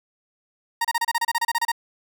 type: tone bursts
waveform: 30% pulse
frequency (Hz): 932.3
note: A#5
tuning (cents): 0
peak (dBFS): -17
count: 14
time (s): 0.81-1.718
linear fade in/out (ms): 5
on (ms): 37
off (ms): 30
effects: none